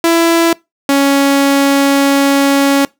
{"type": "tone pair in turn", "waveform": "sawtooth", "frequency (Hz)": [333.9, 278.1], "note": ["E4", "C#4"], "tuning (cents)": [22, 6], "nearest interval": "minor third", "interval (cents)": 316, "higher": "first", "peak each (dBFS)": -4, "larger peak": "neither", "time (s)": [[0.04, 0.53], [0.89, 2.85]], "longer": "second", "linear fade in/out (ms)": 2, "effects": ["noise-tail reverb RT60 0.2 s tail -23 dB re dry"]}